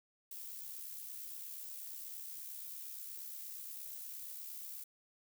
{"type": "noise with amplitude modulation", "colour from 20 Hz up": "violet", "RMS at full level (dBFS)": -45, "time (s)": [0.31, 4.84], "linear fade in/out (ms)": 5, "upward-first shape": "sine", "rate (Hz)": 68.5, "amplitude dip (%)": 40, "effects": []}